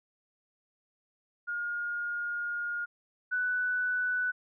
sine tone pair in turn, 1425 / 1489.8 Hz, F6 / F#6, +34 / +11 cents, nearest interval minor second, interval 77 cents, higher second, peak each -31 / -27 dBFS, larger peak second, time 1.47-2.86 / 3.31-4.32 s, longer first, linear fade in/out 20 ms, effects none

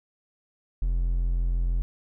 triangle tone, 43.12 Hz, F1, 21 cents flat, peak -20 dBFS, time 0.82-1.82 s, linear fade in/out 0 ms, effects none

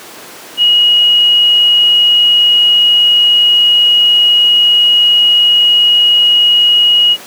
sine tone, 2895 Hz, F#7, 38 cents flat, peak -5 dBFS, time 0.57-7.17 s, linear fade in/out 50 ms, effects pink hiss -31 dBFS RMS until 7.26 s + high-pass 300 Hz 12 dB/octave

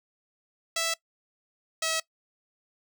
5% pulse tone pair in turn, 659.3 / 645.4 Hz, E5 / E5, 0 / -37 cents, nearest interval unison, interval 37 cents, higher first, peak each -15 dBFS, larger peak neither, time 0.76-0.94 / 1.82-2 s, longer neither, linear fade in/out 5 ms, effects noise-tail reverb RT60 0.1 s tail -21 dB re dry

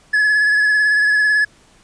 triangle tone with vibrato, 1700 Hz, G#6, 40 cents sharp, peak -10 dBFS, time 0.13-1.45 s, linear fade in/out 10 ms, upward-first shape sine, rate 18 Hz, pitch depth 26 cents each way, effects pink hiss -51 dBFS RMS until 1.83 s + resampled to 22050 Hz

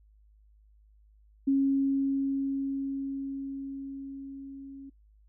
sine tone with level ramp, 273.4 Hz, C#4, 24 cents flat, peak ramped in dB -21 to -42 dBFS, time 1.47-4.9 s, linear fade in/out 10 ms, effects noise-tail reverb RT60 0.2 s tail -25 dB re dry + added 52 Hz sine -57 dBFS peak until 5.28 s

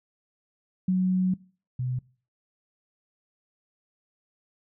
sine tone pair in turn, 185 / 126.39 Hz, F#3 / B2, 0 / +40 cents, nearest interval perfect fifth, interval 660 cents, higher first, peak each -20 / -26 dBFS, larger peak first, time 0.88-1.34 / 1.79-1.99 s, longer first, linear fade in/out 5 ms, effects noise-tail reverb RT60 0.4 s tail -22 dB re dry

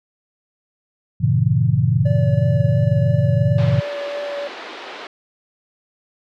sine chord, G diminished seventh, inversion none, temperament equal, 98 / 116.54 / 138.59 / 164.81 Hz, G2 / Bb2 / Db3 / Fb3, 0 / 0 / 0 / 0 cents, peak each -22 / -17 / -18 / -21 dBFS, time 1.2-3.81 s, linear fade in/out 20 ms
triangle tone with vibrato, 575 Hz, D5, 37 cents flat, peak -22 dBFS, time 2.05-4.48 s, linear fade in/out 10 ms, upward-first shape triangle, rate 2.9 Hz, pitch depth 15 cents each way
pink band-pass noise, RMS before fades -34 dBFS, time 3.58-5.07 s, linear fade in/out 2 ms, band 350 to 4000 Hz, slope 24 dB/octave
effects none

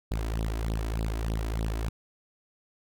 sawtooth tone with flanger, 55 Hz, A1, in tune, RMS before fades -30 dBFS, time 0.11-1.89 s, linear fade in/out 5 ms, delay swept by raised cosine 0.22 to 3.12 ms, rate 3.3 Hz, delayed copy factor +0.8, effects none

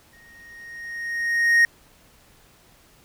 triangle tone with exponential growth, 1864.7 Hz, A#6, in tune, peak -10 dBFS, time 0.13-1.65 s, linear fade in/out 1 ms, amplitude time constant 330 ms, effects pink hiss -55 dBFS RMS until 3.04 s

